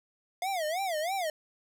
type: tone with vibrato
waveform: square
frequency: 691 Hz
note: F5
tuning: 19 cents flat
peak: -30 dBFS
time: 0.42-1.3 s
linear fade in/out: 2 ms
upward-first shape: sine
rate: 3.1 Hz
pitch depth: 230 cents each way
effects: none